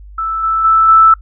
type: tone with level steps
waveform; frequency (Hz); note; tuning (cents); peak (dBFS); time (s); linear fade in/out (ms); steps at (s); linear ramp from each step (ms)
sine; 1318.5; E6; 0; -15 / -11 / -6 / -3; 0.18-1.14; 5; 0.43 / 0.64 / 0.88; 10
effects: noise-tail reverb RT60 0.1 s tail -24 dB re dry + added 50 Hz sine -32 dBFS peak until 1.21 s